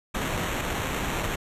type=noise with sample-and-hold; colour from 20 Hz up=pink; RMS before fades=-29 dBFS; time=0.14-1.36 s; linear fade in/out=10 ms; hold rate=4900 Hz; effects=resampled to 32000 Hz